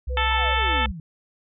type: tone with pitch glide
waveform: sine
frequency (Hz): 65.41 to 65.9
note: C2 to C2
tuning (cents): 0 to +13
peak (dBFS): -24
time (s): 0.07-0.92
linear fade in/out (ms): 10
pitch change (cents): +13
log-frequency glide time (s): 0.35-0.66
type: tone with tremolo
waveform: sine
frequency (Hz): 501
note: B4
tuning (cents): +25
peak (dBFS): -31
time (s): 0.09-0.88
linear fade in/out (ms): 20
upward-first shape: sine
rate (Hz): 3.3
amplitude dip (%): 80
type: harmonic tone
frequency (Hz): 440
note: A4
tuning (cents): 0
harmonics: 2 / 3 / 4 / 5 / 6 / 7 / 8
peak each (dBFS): -25 / -27 / -28 / -29 / -30 / -30 / -31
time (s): 0.17-0.86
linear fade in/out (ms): 2
type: exponential sweep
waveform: sine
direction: down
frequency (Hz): 987.8 to 150.1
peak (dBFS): -33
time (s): 0.31-1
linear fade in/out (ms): 2
effects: none